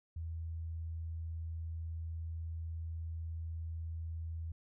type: tone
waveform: sine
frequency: 81.8 Hz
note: E2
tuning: 13 cents flat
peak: -38 dBFS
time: 0.16-4.52 s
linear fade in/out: 5 ms
effects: none